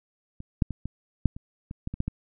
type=clicks; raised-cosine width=5 ms; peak=-26 / -8 / -20 / -20 / -7 / -27 / -24 / -18 / -21 / -13 / -16 dBFS; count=11; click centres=0.404 / 0.622 / 0.707 / 0.856 / 1.257 / 1.365 / 1.711 / 1.874 / 1.94 / 2.004 / 2.08 s; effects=none